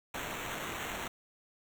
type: noise with sample-and-hold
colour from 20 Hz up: white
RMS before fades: -39 dBFS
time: 0.14-1.08 s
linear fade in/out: 5 ms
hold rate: 4900 Hz
effects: none